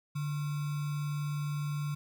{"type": "tone with sample-and-hold", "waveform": "sine", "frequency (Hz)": 146.83, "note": "D3", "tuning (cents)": 0, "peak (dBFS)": -31, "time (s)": [0.15, 1.95], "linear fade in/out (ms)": 10, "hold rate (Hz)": 1225, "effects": []}